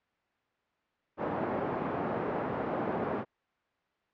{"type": "band-pass noise", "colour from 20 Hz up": "white", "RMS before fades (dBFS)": -33, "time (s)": [1.17, 3.25], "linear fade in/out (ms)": 50, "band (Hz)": [150, 740], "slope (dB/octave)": 12, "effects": ["white hiss -74 dBFS RMS until 4.13 s", "low-pass 2000 Hz 12 dB/octave"]}